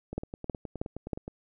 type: two click trains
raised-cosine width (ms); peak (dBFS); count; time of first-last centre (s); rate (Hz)
2; -24 / -17; 12 / 4; 0.13-1.279 / 0.18-1.132; 9.57 / 3.15
effects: none